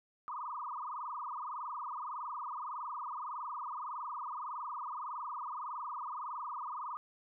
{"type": "tone with frequency modulation", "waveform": "sine", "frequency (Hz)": 1100, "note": "C#6", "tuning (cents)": -14, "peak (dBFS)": -38, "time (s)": [0.28, 6.97], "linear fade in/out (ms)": 0, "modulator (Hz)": 21.7, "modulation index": 7, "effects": []}